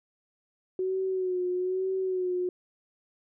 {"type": "tone with vibrato", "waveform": "sine", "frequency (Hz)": 370, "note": "F#4", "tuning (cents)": 0, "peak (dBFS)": -26, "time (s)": [0.79, 2.49], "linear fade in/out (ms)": 2, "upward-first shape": "sine", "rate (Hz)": 1.1, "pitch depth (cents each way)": 45, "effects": []}